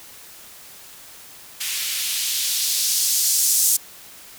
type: noise with band-pass filter sweep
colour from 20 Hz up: violet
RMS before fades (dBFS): -21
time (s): 1.6-3.77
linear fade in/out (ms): 10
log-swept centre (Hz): 2300 to 7300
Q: 1.3
effects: white hiss -43 dBFS RMS until 4.38 s